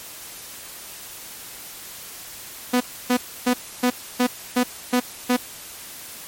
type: tone bursts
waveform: sawtooth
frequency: 248.1 Hz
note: B3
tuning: 8 cents sharp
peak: -12 dBFS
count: 8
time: 2.73-5.368 s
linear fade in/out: 10 ms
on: 76 ms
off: 290 ms
effects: white hiss -38 dBFS RMS until 6.27 s + MP3 64 kbps